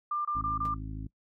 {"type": "tone bursts", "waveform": "sine", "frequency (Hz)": 1193, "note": "D6", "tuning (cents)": 27, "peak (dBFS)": -28, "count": 4, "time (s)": [0.11, 0.742], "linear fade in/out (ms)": 5, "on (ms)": 140, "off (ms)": 24}
{"type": "harmonic tone", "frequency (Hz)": 53.2, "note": "G#1", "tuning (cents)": 42, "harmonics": [1, 2, 3, 4, 5, 6], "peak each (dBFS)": [-38, -41, -46, -52, -44, -53], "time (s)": [0.35, 1.07], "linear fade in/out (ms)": 5}
{"type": "tone with exponential decay", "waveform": "sawtooth", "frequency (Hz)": 152.6, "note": "D#3", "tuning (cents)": -33, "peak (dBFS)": -36, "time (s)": [0.65, 0.73], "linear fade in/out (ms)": 0, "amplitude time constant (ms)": 17}
{"effects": ["noise-tail reverb RT60 0.1 s tail -21 dB re dry"]}